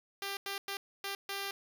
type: tone bursts at uneven times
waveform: 5% pulse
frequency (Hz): 396.1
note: G4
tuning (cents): +18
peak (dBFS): -25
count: 5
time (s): 0.22-0.37 / 0.46-0.58 / 0.68-0.77 / 1.04-1.15 / 1.29-1.51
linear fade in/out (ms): 2
effects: none